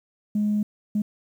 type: tone bursts at uneven times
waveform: sine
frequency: 209.4 Hz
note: G#3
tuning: 15 cents sharp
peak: -19 dBFS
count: 2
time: 0.35-0.63 / 0.95-1.02 s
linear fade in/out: 5 ms
effects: tanh soft clip ceiling -16 dBFS + 9-bit